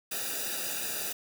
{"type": "noise with comb filter", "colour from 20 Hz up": "white", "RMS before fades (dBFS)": -34, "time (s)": [0.11, 1.13], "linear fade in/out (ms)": 10, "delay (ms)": 0.93, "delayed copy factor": -0.95, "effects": []}